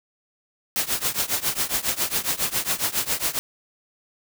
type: noise with tremolo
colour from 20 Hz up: white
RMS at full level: -21 dBFS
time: 0.76-3.39 s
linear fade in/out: 0 ms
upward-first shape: triangle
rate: 7.3 Hz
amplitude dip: 95%
effects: none